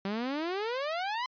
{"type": "exponential sweep", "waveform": "sawtooth", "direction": "up", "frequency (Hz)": [190.5, 1036], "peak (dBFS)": -27, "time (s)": [0.05, 1.26], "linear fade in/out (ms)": 2, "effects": ["resampled to 11025 Hz"]}